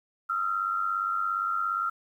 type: tone pair together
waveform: sine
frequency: 1269.7 / 1367 Hz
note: D#6 / F6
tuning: +35 / -37 cents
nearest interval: minor second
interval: 128 cents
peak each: -31 / -27 dBFS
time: 0.29-1.9 s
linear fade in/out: 10 ms
effects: 10-bit